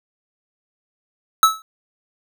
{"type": "tone with exponential decay", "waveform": "square", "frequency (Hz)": 1302, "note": "E6", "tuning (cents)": -22, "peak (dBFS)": -6, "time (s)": [1.43, 1.62], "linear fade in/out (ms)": 1, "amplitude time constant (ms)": 41, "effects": []}